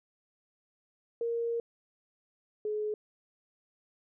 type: tone pair in turn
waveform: sine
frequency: 466.2 / 424.2 Hz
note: A#4 / G#4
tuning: 0 / +37 cents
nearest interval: major second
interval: 163 cents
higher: first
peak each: -29 / -30 dBFS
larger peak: first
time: 1.21-1.6 / 2.65-2.94 s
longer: first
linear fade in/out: 2 ms
effects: none